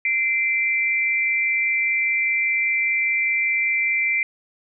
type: tone pair together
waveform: sine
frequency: 2071 / 2346 Hz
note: C7 / D7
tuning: -18 / -2 cents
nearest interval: major second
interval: 216 cents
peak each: -21 dBFS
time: 0.05-4.23 s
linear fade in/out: 2 ms
effects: none